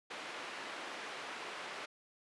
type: band-pass noise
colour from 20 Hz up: white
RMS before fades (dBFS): -45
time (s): 0.1-1.86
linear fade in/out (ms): 10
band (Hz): 310 to 2300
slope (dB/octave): 12
effects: resampled to 24000 Hz